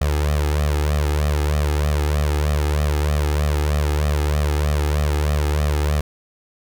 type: tone with flanger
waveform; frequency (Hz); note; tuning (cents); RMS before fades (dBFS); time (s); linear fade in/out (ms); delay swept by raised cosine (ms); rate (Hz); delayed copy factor
sawtooth; 74.3; D2; +21; -19; 0.01-6.01; 5; 1.6 to 2.43; 3.2; +0.85
effects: none